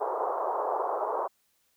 white band-pass noise, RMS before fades -30 dBFS, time 0-1.28 s, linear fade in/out 20 ms, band 400 to 1100 Hz, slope 48 dB/octave, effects white hiss -71 dBFS RMS until 1.76 s

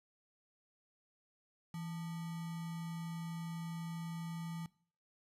sine tone with sample-and-hold, 166.1 Hz, E3, 13 cents sharp, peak -40 dBFS, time 1.74-4.66 s, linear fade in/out 2 ms, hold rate 1050 Hz, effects noise-tail reverb RT60 0.5 s tail -21 dB re dry + resampled to 32000 Hz

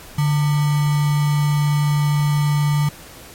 sine tone with sample-and-hold, 146.83 Hz, D3, in tune, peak -14 dBFS, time 0.18-2.89 s, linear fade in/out 5 ms, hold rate 1050 Hz, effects pink hiss -40 dBFS RMS until 3.34 s + MP3 64 kbps

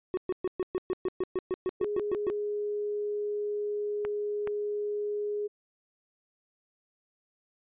triangle tone bursts, 370 Hz, F#4, in tune, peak -24 dBFS, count 15, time 0.14-2.3 s, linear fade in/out 0 ms, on 32 ms, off 120 ms
sine tone, 415.3 Hz, G#4, in tune, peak -29 dBFS, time 1.8-5.48 s, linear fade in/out 20 ms
clicks, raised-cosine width 0.5 ms, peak -22 dBFS, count 2, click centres 4.05 / 4.474 s
effects resampled to 8000 Hz

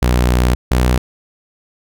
sawtooth tone pair in turn, 61.3 / 62.05 Hz, B1 / B1, -12 / +9 cents, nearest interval unison, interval 21 cents, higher second, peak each -7 dBFS, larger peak neither, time 0.02-0.55 / 0.71-0.98 s, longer first, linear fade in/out 5 ms, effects none

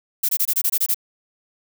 violet noise bursts, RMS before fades -19 dBFS, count 9, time 0.23-0.945 s, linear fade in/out 10 ms, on 59 ms, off 23 ms, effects none

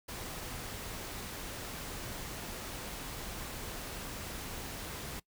pink noise, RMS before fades -42 dBFS, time 0.08-5.2 s, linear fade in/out 10 ms, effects noise-tail reverb RT60 0.1 s tail -22 dB re dry

